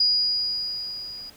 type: tone with level ramp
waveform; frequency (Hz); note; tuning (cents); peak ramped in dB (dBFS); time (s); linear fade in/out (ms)
sine; 4895; D#8; -29; -16 to -36; 0-1.3; 5
effects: pink hiss -51 dBFS RMS until 1.36 s